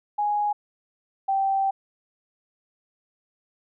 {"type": "tone pair in turn", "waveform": "sine", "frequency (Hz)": [830, 779.3], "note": ["G#5", "G5"], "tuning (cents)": [-1, -10], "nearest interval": "minor second", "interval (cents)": 109, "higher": "first", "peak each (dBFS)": [-21, -20], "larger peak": "second", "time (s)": [[0.18, 0.53], [1.28, 1.71]], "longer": "second", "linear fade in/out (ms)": 10, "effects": []}